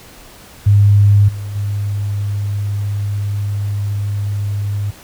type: tone with level steps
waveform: sine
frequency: 101.8 Hz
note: G#2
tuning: 34 cents flat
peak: -6 / -22 / -16 dBFS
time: 0.66-4.91 s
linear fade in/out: 10 ms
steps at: 1.28 / 1.55 s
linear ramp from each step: 10 ms
effects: pink hiss -40 dBFS RMS until 5.03 s